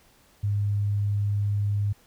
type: tone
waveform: sine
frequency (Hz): 102.2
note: G#2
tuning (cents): -27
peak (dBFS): -22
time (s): 0.43-1.93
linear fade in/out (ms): 10
effects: pink hiss -59 dBFS RMS until 2.06 s